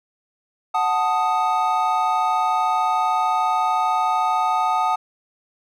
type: chord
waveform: triangle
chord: D# diminished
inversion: first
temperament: equal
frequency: 740 / 880 / 1244.5 Hz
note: F#5 / A5 / D#6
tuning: 0 / 0 / 0 cents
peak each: -20 dBFS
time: 0.74-4.96 s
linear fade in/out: 10 ms
effects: none